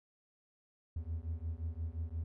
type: beating tone pair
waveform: triangle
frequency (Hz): 78.7 / 84.4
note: D#2 / E2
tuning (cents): +20 / +41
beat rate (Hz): 5.7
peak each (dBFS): -38 / -38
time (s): 0.96-2.24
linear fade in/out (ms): 5
effects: none